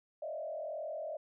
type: tone with frequency modulation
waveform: sine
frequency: 622.3 Hz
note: D#5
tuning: in tune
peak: -37 dBFS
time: 0.22-1.17 s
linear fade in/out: 5 ms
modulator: 41.9 Hz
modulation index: 1.2
effects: none